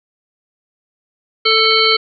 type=harmonic tone with a mistuned harmonic; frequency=442.6 Hz; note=A4; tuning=10 cents sharp; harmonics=1 / 3 / 5 / 7 / 9 / 10; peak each=-17 / -17 / -17 / -17 / -17 / -17 dBFS; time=1.45-1.97 s; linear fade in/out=10 ms; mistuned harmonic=9; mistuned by=+37 cents; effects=none